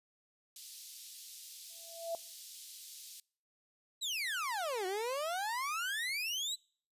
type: high-pass noise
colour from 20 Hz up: pink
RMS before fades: -50 dBFS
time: 0.56-3.2 s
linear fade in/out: 2 ms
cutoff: 3700 Hz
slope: 24 dB/octave
type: tone with exponential growth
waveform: sine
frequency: 669 Hz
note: E5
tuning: 25 cents sharp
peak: -32 dBFS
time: 1.7-2.15 s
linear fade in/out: 1 ms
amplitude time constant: 96 ms
type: exponential two-way sweep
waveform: 30% pulse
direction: down then up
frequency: 4053 to 360.8 to 4053 Hz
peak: -32 dBFS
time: 4.01-6.56 s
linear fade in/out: 20 ms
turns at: 4.86 s
effects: noise-tail reverb RT60 0.5 s tail -26 dB re dry + resampled to 32000 Hz